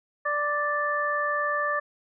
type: harmonic tone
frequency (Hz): 587.3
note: D5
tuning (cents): 0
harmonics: 1 / 2 / 3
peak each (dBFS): -30 / -27 / -28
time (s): 0.25-1.8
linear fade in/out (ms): 10
effects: none